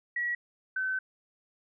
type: tone pair in turn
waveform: sine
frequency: 1923 / 1526.3 Hz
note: B6 / G6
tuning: -47 / -47 cents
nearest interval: major third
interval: 400 cents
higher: first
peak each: -28 dBFS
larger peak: neither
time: 0.16-0.35 / 0.76-0.99 s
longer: second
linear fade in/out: 5 ms
effects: none